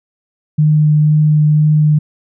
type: tone with vibrato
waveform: sine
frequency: 151.9 Hz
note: D#3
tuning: 41 cents flat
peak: -7 dBFS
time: 0.58-1.99 s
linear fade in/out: 10 ms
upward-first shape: triangle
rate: 2 Hz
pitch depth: 11 cents each way
effects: none